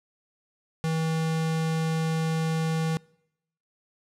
square tone, 160.9 Hz, E3, 42 cents flat, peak -25 dBFS, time 0.84-2.97 s, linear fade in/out 0 ms, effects noise-tail reverb RT60 0.8 s tail -25 dB re dry + low-pass 10000 Hz 12 dB/octave

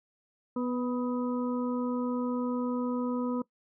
harmonic tone with a mistuned harmonic, 246.9 Hz, B3, in tune, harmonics 1 / 2 / 4 / 5, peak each -29 / -35 / -41 / -43 dBFS, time 0.56-3.42 s, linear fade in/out 5 ms, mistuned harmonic 5, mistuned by +32 cents, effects noise-tail reverb RT60 0.1 s tail -20 dB re dry

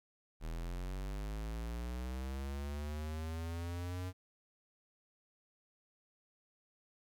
square linear sweep, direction up, 39.16 to 92.4 Hz, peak -39 dBFS, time 0.4-4.13 s, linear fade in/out 50 ms, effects 13-bit

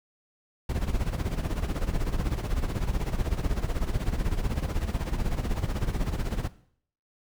brown noise with tremolo, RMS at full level -25 dBFS, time 0.69-6.48 s, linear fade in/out 5 ms, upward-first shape sine, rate 16 Hz, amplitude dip 75%, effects noise-tail reverb RT60 0.6 s tail -17 dB re dry

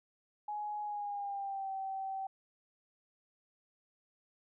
sine tone with pitch glide, 837 to 772 Hz, G#5 to G5, +13 to -27 cents, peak -36 dBFS, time 0.48-2.27 s, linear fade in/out 5 ms, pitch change -140 cents, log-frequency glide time 0.83-1.71 s, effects none

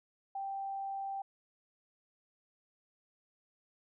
sine tone, 784 Hz, G5, in tune, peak -36 dBFS, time 0.35-1.22 s, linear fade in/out 5 ms, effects none

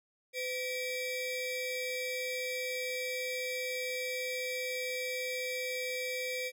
40% pulse ring-modulated tone, 1415 Hz, F6, 22 cents sharp, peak -30 dBFS, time 0.33-6.52 s, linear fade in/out 50 ms, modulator 908 Hz, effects none

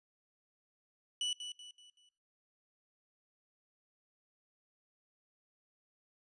40% pulse tone with echo, 2960 Hz, F#7, in tune, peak -32 dBFS, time 1.21-1.33 s, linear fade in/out 2 ms, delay 190 ms, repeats 4, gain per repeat -8 dB, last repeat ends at 2.09 s, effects noise-tail reverb RT60 0.4 s tail -22 dB re dry + resampled to 22050 Hz

